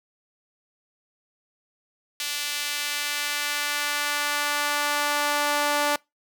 sawtooth tone with high-pass filter sweep, 292.2 Hz, D4, 9 cents flat, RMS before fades -26 dBFS, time 2.2-5.96 s, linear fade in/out 2 ms, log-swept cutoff 3000 to 700 Hz, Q 0.98, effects noise-tail reverb RT60 0.2 s tail -25 dB re dry

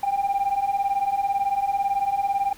sine beating tone pair, 784 / 802 Hz, G5 / G5, 0 / +39 cents, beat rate 18 Hz, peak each -23 / -21 dBFS, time 0.03-2.53 s, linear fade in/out 5 ms, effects tanh soft clip ceiling -17 dBFS + pink hiss -48 dBFS RMS until 2.57 s

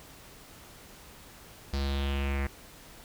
square tone with low-pass filter sweep, 69.3 Hz, C#2, in tune, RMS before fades -30 dBFS, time 1.73-2.47 s, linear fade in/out 5 ms, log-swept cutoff 4800 to 2000 Hz, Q 4, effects pink hiss -51 dBFS RMS until 3.04 s

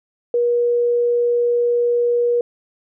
sine tone, 479.2 Hz, A#4, 48 cents sharp, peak -14 dBFS, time 0.34-2.41 s, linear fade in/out 2 ms, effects none

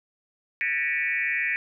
sine tone with frequency modulation, 2093 Hz, C7, in tune, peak -23 dBFS, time 0.61-1.56 s, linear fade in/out 0 ms, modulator 147 Hz, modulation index 2.5, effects none

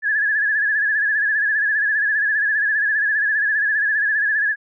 sine tone with vibrato, 1700 Hz, G#6, 40 cents sharp, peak -16 dBFS, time 0.02-4.56 s, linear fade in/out 50 ms, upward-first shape sine, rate 15 Hz, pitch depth 71 cents each way, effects none

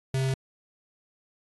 square tone with notch filter, 132.8 Hz, C3, 26 cents sharp, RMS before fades -26 dBFS, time 0.14-0.34 s, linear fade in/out 2 ms, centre 1100 Hz, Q 1.8, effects AAC 32 kbps

